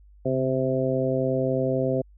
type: harmonic tone with a mistuned harmonic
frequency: 130.9 Hz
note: C3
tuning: 1 cent sharp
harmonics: 1 / 2 / 3 / 4 / 5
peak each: -28 / -28 / -28 / -26 / -30 dBFS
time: 0.25-2.02 s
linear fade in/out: 10 ms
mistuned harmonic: 1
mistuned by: +41 cents
effects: added 50 Hz sine -49 dBFS peak until 2.17 s